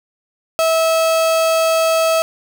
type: tone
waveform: 35% pulse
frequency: 650 Hz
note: E5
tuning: 24 cents flat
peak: -11 dBFS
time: 0.59-2.22 s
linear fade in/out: 0 ms
effects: none